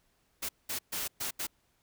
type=noise bursts at uneven times; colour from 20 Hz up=white; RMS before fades=-35 dBFS; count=5; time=0.42-0.49 / 0.69-0.79 / 0.92-1.08 / 1.2-1.31 / 1.39-1.47 s; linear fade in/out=10 ms; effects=pink hiss -72 dBFS RMS until 1.82 s